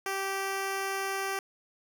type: tone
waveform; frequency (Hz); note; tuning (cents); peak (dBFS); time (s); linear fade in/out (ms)
10% pulse; 389.3; G4; -12; -22; 0.06-1.39; 2
effects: none

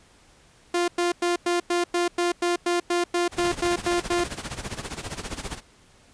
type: tone bursts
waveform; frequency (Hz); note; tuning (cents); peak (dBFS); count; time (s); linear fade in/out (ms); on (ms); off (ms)
sawtooth; 349.2; F4; 0; -17; 15; 0.74-4.24; 5; 140; 100
type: noise with tremolo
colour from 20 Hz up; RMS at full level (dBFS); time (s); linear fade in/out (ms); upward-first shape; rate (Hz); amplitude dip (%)
pink; -31; 3.31-5.61; 50; sine; 15; 80
effects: pink hiss -56 dBFS RMS until 6.13 s + resampled to 22050 Hz

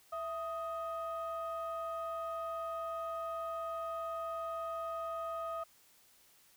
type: tone pair together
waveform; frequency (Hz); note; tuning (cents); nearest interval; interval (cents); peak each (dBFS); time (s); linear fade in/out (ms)
sine; 662 / 1249.7; E5 / D#6; +7 / +7; major seventh; 1100; -38 / -38; 0.12-5.64; 10
effects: tanh soft clip ceiling -32 dBFS + white hiss -65 dBFS RMS until 6.56 s

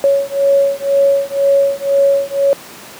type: beating tone pair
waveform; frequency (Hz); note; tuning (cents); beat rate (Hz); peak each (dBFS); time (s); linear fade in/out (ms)
sine; 555 / 557; C#5 / C#5; +2 / +8; 2; -13; 0.04-2.53; 0
effects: pink hiss -34 dBFS RMS until 2.99 s + high-pass 200 Hz 12 dB/octave

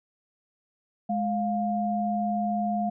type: tone pair together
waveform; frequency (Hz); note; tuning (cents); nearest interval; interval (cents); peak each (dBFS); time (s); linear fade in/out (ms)
sine; 209.5 / 704; G#3 / F5; +15 / +14; octave + major sixth; 2099; -27; 1.09-2.9; 10
effects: none

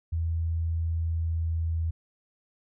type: tone with pitch glide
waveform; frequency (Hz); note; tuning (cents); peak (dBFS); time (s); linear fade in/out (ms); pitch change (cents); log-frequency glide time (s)
sine; 82.41 to 81.89; E2 to E2; 0 to -11; -25; 0.12-1.91; 10; -11; 0.92-1.7
effects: none

